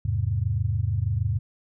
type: chord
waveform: sine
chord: E augmented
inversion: none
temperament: equal with one note detuned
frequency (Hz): 82.41 / 103.83 / 130.36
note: E2 / G#2 / B#2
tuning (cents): 0 / 0 / -6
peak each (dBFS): -28 / -24 / -29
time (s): 0.05-1.39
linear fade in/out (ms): 5
effects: none